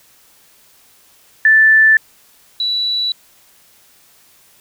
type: tone pair in turn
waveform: sine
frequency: 1760 / 3941 Hz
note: A6 / B7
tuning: 0 / -4 cents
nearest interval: octave + major second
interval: 1396 cents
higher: second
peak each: -6 / -15 dBFS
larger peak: first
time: 1.45-1.97 / 2.6-3.12 s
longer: neither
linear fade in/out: 2 ms
effects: white hiss -50 dBFS RMS until 4.6 s

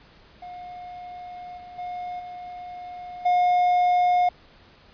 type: tone with level steps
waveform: triangle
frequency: 717 Hz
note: F5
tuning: 45 cents sharp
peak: -34 / -38 / -28 / -33 / -15 dBFS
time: 0.42-4.29 s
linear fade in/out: 5 ms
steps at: 1.57 / 1.78 / 2.19 / 3.25 s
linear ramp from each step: 10 ms
effects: pink hiss -53 dBFS RMS until 4.93 s + resampled to 11025 Hz

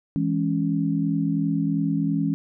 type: chord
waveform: sine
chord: C# minor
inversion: first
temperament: equal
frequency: 164.81 / 207.7 / 277.2 Hz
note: E3 / G#3 / C#4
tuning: 0 / 0 / 0 cents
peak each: -24 / -27 / -24 dBFS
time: 0.16-2.34 s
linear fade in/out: 0 ms
effects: none

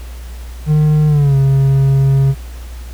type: tone with pitch glide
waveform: triangle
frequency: 152.1 to 136.29 Hz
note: D#3 to C#3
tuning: -39 to -29 cents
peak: -6 dBFS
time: 0.66-2.35 s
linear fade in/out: 50 ms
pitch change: -190 cents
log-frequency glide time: 1.07-1.36 s
effects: added 60 Hz sine -26 dBFS peak until 2.93 s + pink hiss -40 dBFS RMS until 2.93 s

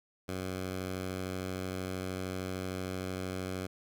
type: tone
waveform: 10% pulse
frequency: 93.1 Hz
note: F#2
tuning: 11 cents sharp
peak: -27 dBFS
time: 0.28-3.67 s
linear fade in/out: 10 ms
effects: none

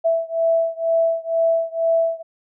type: beating tone pair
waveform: sine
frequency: 659.3 / 661.4 Hz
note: E5 / E5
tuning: 0 / +6 cents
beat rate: 2.1 Hz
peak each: -19 / -20 dBFS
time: 0.04-2.23 s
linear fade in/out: 20 ms
effects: none

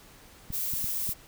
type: clicks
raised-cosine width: 5 ms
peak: -26 dBFS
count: 4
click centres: 0.504 / 0.737 / 0.843 / 1.092 s
type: noise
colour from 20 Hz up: violet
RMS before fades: -31 dBFS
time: 0.52-1.14 s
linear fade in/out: 20 ms
effects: pink hiss -53 dBFS RMS until 1.27 s

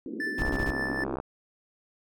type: band-pass noise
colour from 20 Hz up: pink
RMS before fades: -36 dBFS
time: 0.06-1.16 s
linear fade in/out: 2 ms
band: 230 to 400 Hz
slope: 48 dB/octave
type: tone with tremolo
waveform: triangle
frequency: 1760 Hz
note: A6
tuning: in tune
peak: -26 dBFS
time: 0.2-1.04 s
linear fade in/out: 2 ms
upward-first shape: triangle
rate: 5.2 Hz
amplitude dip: 55%
type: noise bursts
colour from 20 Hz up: brown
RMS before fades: -30 dBFS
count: 5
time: 0.38-0.705 s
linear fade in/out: 2 ms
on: 45 ms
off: 25 ms
type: click train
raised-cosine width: 1 ms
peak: -19 dBFS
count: 53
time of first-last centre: 0.42-1.201 s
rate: 66.6 Hz
effects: none

